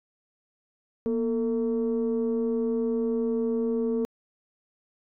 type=tone pair together; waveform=sine; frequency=237.5 / 449.6 Hz; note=A#3 / A4; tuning=+33 / +37 cents; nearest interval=major seventh; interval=1104 cents; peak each=-25 dBFS; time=1.06-4.05 s; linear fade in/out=0 ms; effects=tanh soft clip ceiling -19 dBFS